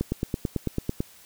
click train, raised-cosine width 3 ms, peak -12 dBFS, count 10, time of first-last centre 0.01-1.004 s, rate 9.05 Hz, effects white hiss -52 dBFS RMS until 1.25 s

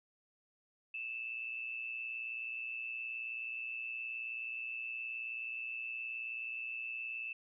sine tone with amplitude modulation, 2637 Hz, E7, in tune, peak -36 dBFS, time 0.94-7.33 s, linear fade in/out 5 ms, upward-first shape sine, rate 119 Hz, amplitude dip 60%, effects none

